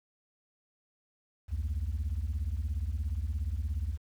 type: beating tone pair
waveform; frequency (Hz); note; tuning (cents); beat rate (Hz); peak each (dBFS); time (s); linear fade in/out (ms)
sine; 65.6 / 82.6; C2 / E2; +5 / +4; 17; -31; 1.48-3.98; 50
effects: tanh soft clip ceiling -27 dBFS + 10-bit